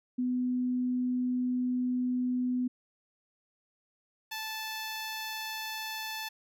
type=tone pair in turn; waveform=sine / 10% pulse; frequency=250 / 875.6 Hz; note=B3 / A5; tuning=+21 / -9 cents; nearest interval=octave + minor seventh; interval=2170 cents; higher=second; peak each=-27 dBFS; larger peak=neither; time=0.18-2.68 / 4.31-6.29 s; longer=first; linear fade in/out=10 ms; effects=none